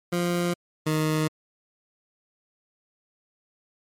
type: tone pair in turn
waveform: 20% pulse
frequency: 174.61 / 155.56 Hz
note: F3 / D#3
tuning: 0 / 0 cents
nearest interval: major second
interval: 200 cents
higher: first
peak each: -18 / -17 dBFS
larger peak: second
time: 0.12-0.54 / 0.86-1.28 s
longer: neither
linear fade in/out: 10 ms
effects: MP3 64 kbps